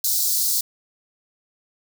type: high-pass noise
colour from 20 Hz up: white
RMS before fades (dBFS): -21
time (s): 0.04-0.61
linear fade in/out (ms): 5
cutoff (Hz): 4100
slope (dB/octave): 48
effects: none